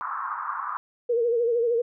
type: band-pass noise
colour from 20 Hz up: white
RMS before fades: -31 dBFS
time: 0.01-0.77 s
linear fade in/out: 0 ms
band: 1000 to 1300 Hz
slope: 48 dB/octave
type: tone with vibrato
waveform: sine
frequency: 470 Hz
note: A#4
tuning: 14 cents sharp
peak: -20 dBFS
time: 1.09-1.82 s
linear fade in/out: 10 ms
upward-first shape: sine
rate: 13 Hz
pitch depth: 64 cents each way
effects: none